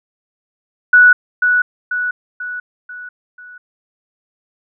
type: tone with echo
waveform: sine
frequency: 1474 Hz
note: F#6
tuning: 7 cents flat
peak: -4 dBFS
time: 0.93-1.13 s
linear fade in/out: 5 ms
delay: 490 ms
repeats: 5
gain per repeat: -6 dB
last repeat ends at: 3.58 s
effects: none